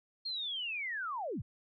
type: linear sweep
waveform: sine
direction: down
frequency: 4289 to 61.74 Hz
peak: -35 dBFS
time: 0.25-1.42 s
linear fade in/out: 10 ms
effects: none